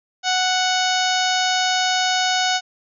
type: harmonic tone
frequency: 740 Hz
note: F#5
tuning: in tune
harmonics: 1 / 2 / 3 / 4 / 5 / 6 / 7 / 8 / 9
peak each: -21 / -24 / -29 / -26 / -26 / -29 / -28 / -33 / -30 dBFS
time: 0.23-2.61 s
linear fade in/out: 50 ms
effects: none